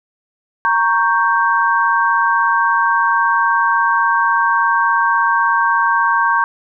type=chord; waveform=sine; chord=G diminished; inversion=first; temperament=equal; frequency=932.3 / 1108.7 / 1568 Hz; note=Bb5 / Db6 / G6; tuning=0 / 0 / 0 cents; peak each=-16 dBFS; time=0.65-6.44 s; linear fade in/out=0 ms; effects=none